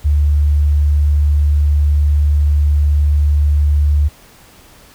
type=tone; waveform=sine; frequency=73.42 Hz; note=D2; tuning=in tune; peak=-9 dBFS; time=0.04-4.09 s; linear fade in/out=20 ms; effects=pink hiss -44 dBFS RMS until 4.94 s